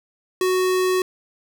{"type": "tone", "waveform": "square", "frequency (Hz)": 370, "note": "F#4", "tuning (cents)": 0, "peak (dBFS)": -18, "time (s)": [0.41, 1.02], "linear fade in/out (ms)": 2, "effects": []}